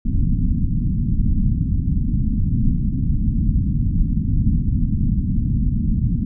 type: low-pass noise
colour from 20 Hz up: pink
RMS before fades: -18 dBFS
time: 0.05-6.25 s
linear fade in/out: 5 ms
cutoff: 250 Hz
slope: 48 dB/octave
effects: none